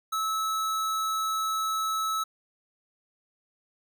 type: tone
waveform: square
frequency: 1300 Hz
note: E6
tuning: 24 cents flat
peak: -27 dBFS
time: 0.12-2.24 s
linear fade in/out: 10 ms
effects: none